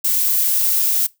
violet noise, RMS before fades -17 dBFS, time 0.04-1.07 s, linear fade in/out 10 ms, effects noise-tail reverb RT60 0.2 s tail -21 dB re dry

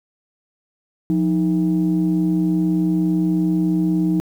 sine tone pair together, 176.17 / 313.9 Hz, F3 / D#4, +15 / +15 cents, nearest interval minor seventh, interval 1000 cents, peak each -17 dBFS, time 1.1-4.2 s, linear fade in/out 0 ms, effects tanh soft clip ceiling -10 dBFS + 8-bit

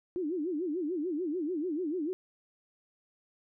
sine tone with vibrato, 329.7 Hz, E4, in tune, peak -30 dBFS, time 0.16-2.13 s, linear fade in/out 0 ms, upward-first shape sine, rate 6.8 Hz, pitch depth 230 cents each way, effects none

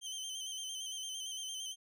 25% pulse tone with vibrato, 3104 Hz, G7, 18 cents flat, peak -36 dBFS, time 0.01-1.76 s, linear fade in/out 50 ms, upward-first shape square, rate 8.8 Hz, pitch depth 35 cents each way, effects none

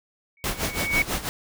sine tone with exponential growth, 2236 Hz, C#7, 14 cents sharp, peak -17 dBFS, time 0.37-1.02 s, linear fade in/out 2 ms, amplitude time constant 140 ms
pink noise with tremolo, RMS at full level -25 dBFS, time 0.44-1.29 s, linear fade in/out 0 ms, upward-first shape sine, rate 6.1 Hz, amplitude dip 80%
effects none

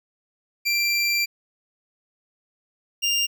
25% pulse tone pair in turn, 2360 / 2798 Hz, D7 / F7, +8 / +3 cents, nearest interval minor third, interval 295 cents, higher second, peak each -16 dBFS, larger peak neither, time 0.65-1.26 / 3.02-3.27 s, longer first, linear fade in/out 20 ms, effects none

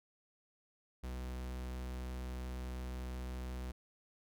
45% pulse tone, 62.9 Hz, B1, 32 cents sharp, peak -40 dBFS, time 1.03-3.72 s, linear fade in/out 10 ms, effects none

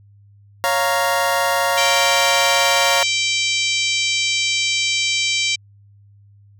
25% pulse chord, Bb minor, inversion first, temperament equal, 554.4 / 698.5 / 932.3 Hz, Db5 / F5 / Bb5, 0 / 0 / 0 cents, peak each -17 dBFS, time 0.64-3.03 s, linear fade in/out 0 ms
harmonic tone, 780 Hz, G5, 9 cents flat, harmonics 3 / 4 / 5 / 6 / 7 / 8 / 9 / 10, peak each -21 / -23 / -25 / -27 / -28 / -29 / -30 / -31 dBFS, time 1.77-5.56 s, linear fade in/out 10 ms
effects added 101 Hz sine -46 dBFS peak until 6.59 s

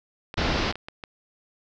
clicks, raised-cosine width 0.3 ms, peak -20 dBFS, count 9, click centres 0.341 / 0.385 / 0.464 / 0.576 / 0.658 / 0.725 / 0.756 / 0.885 / 1.038 s
pink low-pass noise, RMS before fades -25 dBFS, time 0.37-0.72 s, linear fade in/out 10 ms, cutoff 5300 Hz, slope 48 dB/octave
effects none

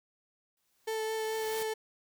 white noise with exponential growth, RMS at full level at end -40 dBFS, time 0.57-1.63 s, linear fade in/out 2 ms, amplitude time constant 230 ms
35% pulse tone with vibrato, 440 Hz, A4, in tune, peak -30 dBFS, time 0.87-1.74 s, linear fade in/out 10 ms, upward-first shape triangle, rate 4.6 Hz, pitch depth 14 cents each way
effects none

